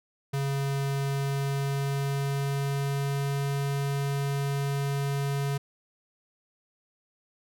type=tone with pitch glide; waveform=square; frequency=138.59 to 139.96 Hz; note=C#3 to C#3; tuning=0 to +17 cents; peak=-27 dBFS; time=0.33-5.58 s; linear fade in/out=10 ms; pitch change=+17 cents; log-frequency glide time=0.98-3.51 s; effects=none